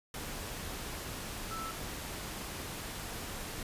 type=tone in noise; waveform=sine; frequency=1320 Hz; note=E6; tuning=2 cents sharp; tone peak=-39 dBFS; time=1.51-1.71 s; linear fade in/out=2 ms; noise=pink; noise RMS=-41 dBFS; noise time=0.14-3.63 s; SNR=-1 dB; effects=resampled to 32000 Hz